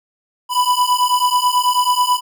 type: beating tone pair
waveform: square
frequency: 987.8 / 997 Hz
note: B5 / B5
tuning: 0 / +16 cents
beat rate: 9.2 Hz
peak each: -17 dBFS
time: 0.49-2.21 s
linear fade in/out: 50 ms
effects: none